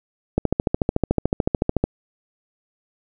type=click train; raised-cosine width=2 ms; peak=-4 dBFS; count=21; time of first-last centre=0.38-1.84 s; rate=13.7 Hz; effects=none